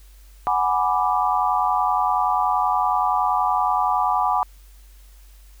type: chord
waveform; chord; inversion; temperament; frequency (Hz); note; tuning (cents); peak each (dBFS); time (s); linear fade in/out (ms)
sine; G# half-diminished seventh; third; equal; 740 / 830.6 / 987.8 / 1174.7; F#5 / G#5 / B5 / D6; 0 / 0 / 0 / 0; -23; 0.47-4.43; 0
effects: added 48 Hz sine -44 dBFS peak until 5.6 s + white hiss -56 dBFS RMS until 5.6 s